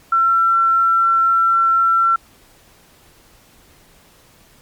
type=tone; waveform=sine; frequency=1351 Hz; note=E6; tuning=42 cents sharp; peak=-11 dBFS; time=0.12-2.16 s; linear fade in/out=5 ms; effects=pink hiss -50 dBFS RMS until 4.61 s + MP3 96 kbps